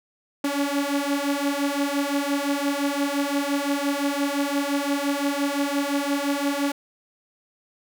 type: beating tone pair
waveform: sawtooth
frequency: 280 / 285.8 Hz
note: C#4 / D4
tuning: +18 / -47 cents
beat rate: 5.8 Hz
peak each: -22 / -21 dBFS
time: 0.44-6.72 s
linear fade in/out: 5 ms
effects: none